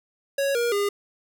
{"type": "tone with pitch steps", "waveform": "square", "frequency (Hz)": [554.4, 474.3, 405.8], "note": ["C#5", "A#4", "G#4"], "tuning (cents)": [0, 30, -40], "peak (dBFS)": -22, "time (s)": [0.38, 0.89], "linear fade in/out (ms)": 5, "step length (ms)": 170, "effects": []}